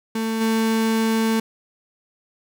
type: tone with level steps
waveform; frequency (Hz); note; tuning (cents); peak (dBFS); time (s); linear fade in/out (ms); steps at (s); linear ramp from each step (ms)
35% pulse; 223.3; A3; +26; -20 / -16; 0.15-1.4; 5; 0.4; 20
effects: none